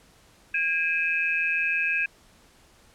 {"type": "tone cluster", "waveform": "sine", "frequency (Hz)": [1631, 2398, 2564], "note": ["G#6", "D7", "E7"], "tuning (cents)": [-32, 36, -49], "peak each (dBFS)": [-27, -30, -25], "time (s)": [0.54, 2.06], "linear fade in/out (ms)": 5, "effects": ["pink hiss -57 dBFS RMS until 2.94 s", "low-pass 11000 Hz 12 dB/octave"]}